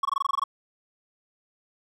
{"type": "tone bursts", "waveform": "triangle", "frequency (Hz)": 1108.7, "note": "C#6", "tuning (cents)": 0, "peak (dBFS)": -19, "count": 10, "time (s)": [0.03, 0.439], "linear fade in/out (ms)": 5, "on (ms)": 22, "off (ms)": 21, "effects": []}